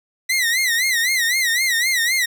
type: tone with vibrato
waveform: sawtooth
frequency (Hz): 1975.5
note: B6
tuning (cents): 0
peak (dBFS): -13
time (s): 0.29-2.26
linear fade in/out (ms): 10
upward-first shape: sine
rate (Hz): 3.9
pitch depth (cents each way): 140
effects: 9-bit